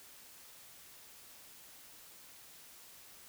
silence, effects white hiss -56 dBFS RMS until 3.28 s

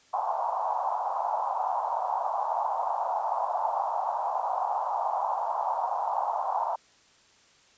pink band-pass noise, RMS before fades -29 dBFS, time 0.13-6.76 s, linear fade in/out 10 ms, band 710 to 1000 Hz, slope 48 dB/octave, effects white hiss -60 dBFS RMS until 7.77 s + resampled to 16000 Hz

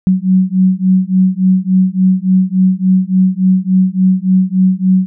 sine beating tone pair, 185 / 188.5 Hz, F#3 / F#3, 0 / +32 cents, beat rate 3.5 Hz, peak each -11 dBFS, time 0.07-5.06 s, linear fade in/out 0 ms, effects none

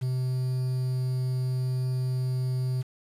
triangle tone with quantisation, 128.2 Hz, C3, 35 cents flat, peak -23 dBFS, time 0.01-2.83 s, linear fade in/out 20 ms, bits 8, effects resampled to 32000 Hz

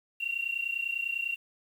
sine tone pair together, 2733 / 2763 Hz, F7 / F7, -38 / -19 cents, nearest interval unison, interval 19 cents, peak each -33 / -32 dBFS, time 0.2-1.36 s, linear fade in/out 10 ms, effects 9-bit

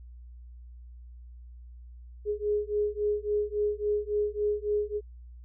sine beating tone pair, 415.3 / 418.9 Hz, G#4 / G#4, 0 / +15 cents, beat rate 3.6 Hz, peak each -29 dBFS, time 2.25-5.01 s, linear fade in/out 50 ms, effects added 60 Hz sine -44 dBFS peak until 5.44 s

